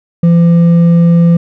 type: tone with hard clipping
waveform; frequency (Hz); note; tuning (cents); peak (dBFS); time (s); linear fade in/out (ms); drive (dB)
sine; 169.8; F3; -48; -5; 0.23-1.37; 5; 4
effects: none